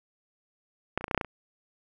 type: clicks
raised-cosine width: 0.5 ms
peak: -11 / -26 / -13 / -26 / -14 / -8 / -9 / -14 / -25 dBFS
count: 9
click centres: 0.976 / 1.01 / 1.042 / 1.081 / 1.112 / 1.147 / 1.177 / 1.212 / 1.247 s
effects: none